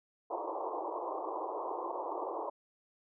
white band-pass noise, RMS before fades -38 dBFS, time 0.3-2.5 s, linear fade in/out 10 ms, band 320 to 1100 Hz, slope 96 dB/octave, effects none

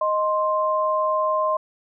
sine tone pair together, 622.3 / 1049.2 Hz, D#5 / C6, 0 / +4 cents, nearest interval major sixth, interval 904 cents, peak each -22 / -21 dBFS, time 0.01-1.57 s, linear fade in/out 5 ms, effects none

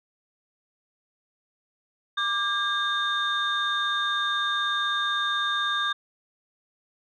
sine tone cluster, 1179 / 1615 / 3639 Hz, D6 / G#6 / A#7, +6 / -49 / -42 cents, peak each -27 dBFS, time 2.17-5.93 s, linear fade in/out 10 ms, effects tanh soft clip ceiling -16 dBFS

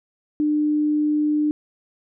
sine tone, 300 Hz, D4, 37 cents sharp, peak -17 dBFS, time 0.4-1.51 s, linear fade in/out 0 ms, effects none

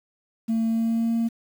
sine tone with pitch glide, 225.1 to 229.8 Hz, A3 to A#3, +40 to -25 cents, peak -18 dBFS, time 0.48-1.29 s, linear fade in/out 20 ms, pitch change +35 cents, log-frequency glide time 0.61-1.13 s, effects tanh soft clip ceiling -19 dBFS + 8-bit

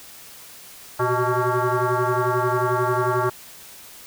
sine tone with frequency modulation, 380.6 Hz, F#4, 49 cents sharp, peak -18 dBFS, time 0.99-3.3 s, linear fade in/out 10 ms, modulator 250 Hz, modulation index 4.1, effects white hiss -43 dBFS RMS until 4.06 s

